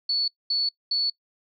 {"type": "tone bursts", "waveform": "sine", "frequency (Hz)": 4435, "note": "C#8", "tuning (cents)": 0, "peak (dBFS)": -21, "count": 3, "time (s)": [0.09, 1.1], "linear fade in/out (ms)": 5, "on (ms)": 190, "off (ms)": 220, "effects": ["noise-tail reverb RT60 0.1 s tail -24 dB re dry"]}